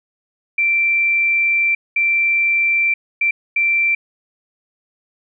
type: tone bursts at uneven times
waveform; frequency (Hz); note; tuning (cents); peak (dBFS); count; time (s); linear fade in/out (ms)
sine; 2349; D7; 0; -13; 4; 0.58-1.75 / 1.96-2.94 / 3.21-3.31 / 3.56-3.95; 5
effects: none